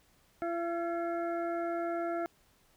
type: harmonic tone with a mistuned harmonic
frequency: 339.6 Hz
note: F4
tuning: 48 cents flat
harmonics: 1 / 2 / 4 / 5 / 6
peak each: -35 / -34 / -41 / -49 / -52 dBFS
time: 0.42-2.26 s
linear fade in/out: 0 ms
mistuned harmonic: 6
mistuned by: +89 cents
effects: pink hiss -67 dBFS RMS until 2.76 s